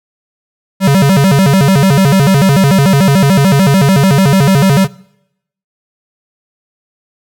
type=tone with vibrato; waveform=square; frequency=163.6 Hz; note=E3; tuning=13 cents flat; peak=-6 dBFS; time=0.8-4.88 s; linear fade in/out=50 ms; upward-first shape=square; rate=6.8 Hz; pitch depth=280 cents each way; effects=noise-tail reverb RT60 0.8 s tail -23 dB re dry